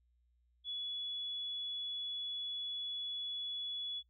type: tone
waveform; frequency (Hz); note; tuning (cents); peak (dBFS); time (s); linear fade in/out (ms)
sine; 3400; G#7; +40; -38; 0.64-4.03; 50
effects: noise-tail reverb RT60 0.1 s tail -22 dB re dry + added 60 Hz sine -70 dBFS peak until 4.09 s